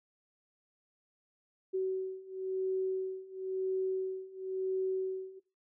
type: beating tone pair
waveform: sine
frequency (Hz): 377.1 / 378.07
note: F#4 / F#4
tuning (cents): +33 / +37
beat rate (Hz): 0.97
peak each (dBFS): -36 / -34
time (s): 1.73-5.4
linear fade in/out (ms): 20
effects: noise-tail reverb RT60 0.3 s tail -19 dB re dry